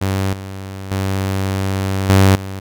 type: tone with level steps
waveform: sawtooth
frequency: 96.4 Hz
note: G2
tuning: 28 cents flat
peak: -12 / -23 / -13 / -4 / -21 dBFS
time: 0.01-2.6 s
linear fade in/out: 10 ms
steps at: 0.33 / 0.91 / 2.09 / 2.35 s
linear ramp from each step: 5 ms
effects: none